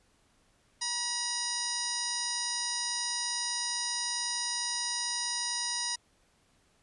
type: harmonic tone with a mistuned harmonic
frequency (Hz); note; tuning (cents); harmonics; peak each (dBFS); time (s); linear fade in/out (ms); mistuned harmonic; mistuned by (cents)
959; A#5; +49; 1 / 2 / 3 / 4 / 5 / 6 / 7 / 9 / 10; -41 / -41 / -45 / -40 / -35 / -37 / -41 / -43 / -43; 0.81-5.96; 10; 5; +64
effects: pink hiss -68 dBFS RMS until 6.82 s + resampled to 24000 Hz